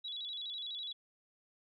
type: tone with vibrato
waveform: sine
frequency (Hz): 3640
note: A#7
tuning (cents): -42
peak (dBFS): -39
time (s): 0.04-0.93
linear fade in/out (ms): 10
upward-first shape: square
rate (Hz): 12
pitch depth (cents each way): 110
effects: none